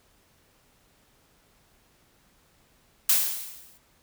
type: noise with exponential decay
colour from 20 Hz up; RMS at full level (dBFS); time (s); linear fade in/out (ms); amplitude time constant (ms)
blue; -18; 3.09-3.78; 5; 150
effects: pink hiss -63 dBFS RMS until 4.02 s